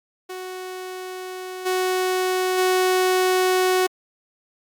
sawtooth tone with level steps, 370 Hz, F#4, in tune, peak -27 / -16 / -13 dBFS, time 0.29-3.87 s, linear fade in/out 10 ms, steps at 1.65 / 2.57 s, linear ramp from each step 20 ms, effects Opus 48 kbps

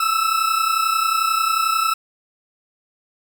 40% pulse tone pair together, 1300 / 1331.2 Hz, E6 / E6, -24 / +17 cents, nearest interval unison, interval 41 cents, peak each -19 dBFS, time 0-1.94 s, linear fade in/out 5 ms, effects none

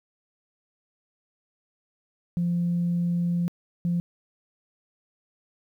sine tone bursts at uneven times, 173.2 Hz, F3, 14 cents flat, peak -21 dBFS, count 2, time 2.37-3.48 / 3.85-4 s, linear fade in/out 0 ms, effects tanh soft clip ceiling -18 dBFS + 10-bit

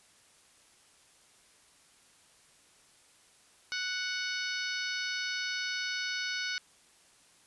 harmonic tone, 740 Hz, F#5, in tune, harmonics 2 / 3 / 4 / 5 / 6 / 7 / 8, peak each -36 / -39 / -42 / -42 / -40 / -42 / -46 dBFS, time 3.72-6.58 s, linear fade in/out 0 ms, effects white hiss -62 dBFS RMS until 7.46 s + resampled to 24000 Hz

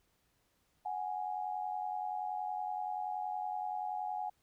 sine tone pair together, 739.4 / 830 Hz, F#5 / G#5, -1 / -1 cents, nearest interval major second, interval 200 cents, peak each -38 / -38 dBFS, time 0.85-4.3 s, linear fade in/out 10 ms, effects pink hiss -75 dBFS RMS until 4.42 s

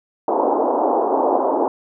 white band-pass noise, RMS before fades -18 dBFS, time 0.28-1.68 s, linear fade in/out 2 ms, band 270 to 940 Hz, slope 48 dB/octave, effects none

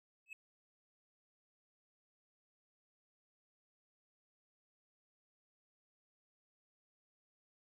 triangle tone with exponential growth, 2587 Hz, E7, 33 cents flat, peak -40 dBFS, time 0.26-0.33 s, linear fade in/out 2 ms, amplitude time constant 15 ms, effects none

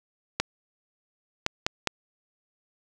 clicks, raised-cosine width 0.2 ms, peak -6 dBFS, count 4, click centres 0.4 / 1.464 / 1.665 / 1.873 s, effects none

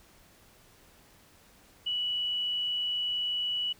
sine tone, 2947 Hz, F#7, 8 cents flat, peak -28 dBFS, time 1.86-3.73 s, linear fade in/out 10 ms, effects pink hiss -59 dBFS RMS until 3.79 s

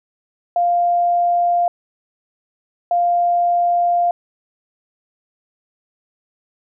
sine tone pair in turn, 698.5 / 698.5 Hz, F5 / F5, 0 / 0 cents, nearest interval unison, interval 0 cents, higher neither, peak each -13 dBFS, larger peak neither, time 0.56-1.68 / 2.91-4.11 s, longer second, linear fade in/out 2 ms, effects none

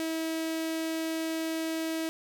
sawtooth tone with notch filter, 322.8 Hz, E4, 36 cents flat, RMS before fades -32 dBFS, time 0-2.09 s, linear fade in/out 0 ms, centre 1100 Hz, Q 1.8, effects none

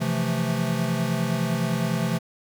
square chord, F major seventh, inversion second, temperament equal, 130.81 / 164.81 / 174.61 / 220 Hz, C3 / E3 / F3 / A3, 0 / 0 / 0 / 0 cents, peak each -29 dBFS, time 0-2.19 s, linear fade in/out 20 ms, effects none

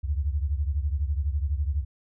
sine beating tone pair, 69.3 / 81.3 Hz, C#2 / E2, 0 / -23 cents, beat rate 12 Hz, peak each -25 / -29 dBFS, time 0.03-1.85 s, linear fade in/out 20 ms, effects none

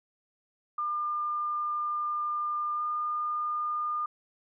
sine tone with pitch glide, 1202 to 1212.5 Hz, D6 to D#6, +40 to -45 cents, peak -28 dBFS, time 0.78-4.06 s, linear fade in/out 5 ms, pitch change +15 cents, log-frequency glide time 2.75-2.82 s, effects none

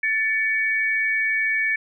sine tone pair together, 1759.1 / 2256 Hz, A6 / C#7, -1 / +30 cents, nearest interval major third, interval 431 cents, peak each -22 dBFS, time 0.03-1.76 s, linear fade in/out 5 ms, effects none

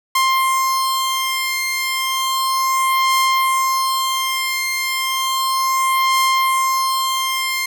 sawtooth beating tone pair, 1055 / 1055.33 Hz, C6 / C6, +14 / +15 cents, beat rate 0.33 Hz, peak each -14 / -17 dBFS, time 0.15-7.66 s, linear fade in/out 5 ms, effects none

